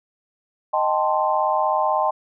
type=chord; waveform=sine; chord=A half-diminished seventh; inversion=second; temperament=equal; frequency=622.3 / 784 / 880 / 1046.5 Hz; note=Eb5 / G5 / A5 / C6; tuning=0 / 0 / 0 / 0 cents; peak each=-23 dBFS; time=0.73-2.11 s; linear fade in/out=10 ms; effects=none